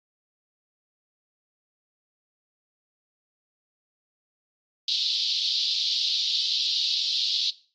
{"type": "band-pass noise", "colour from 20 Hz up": "pink", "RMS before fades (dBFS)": -26, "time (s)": [4.88, 7.5], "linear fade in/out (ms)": 2, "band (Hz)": [3500, 4700], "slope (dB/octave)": 48, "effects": ["noise-tail reverb RT60 0.4 s tail -19 dB re dry", "AAC 32 kbps"]}